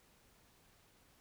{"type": "silence", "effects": ["pink hiss -68 dBFS RMS until 1.2 s"]}